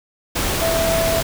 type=tone in noise; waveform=sine; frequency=659.3 Hz; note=E5; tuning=in tune; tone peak=-18 dBFS; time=0.61-1.21 s; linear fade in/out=10 ms; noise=pink; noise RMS=-21 dBFS; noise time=0.35-1.23 s; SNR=0 dB; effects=none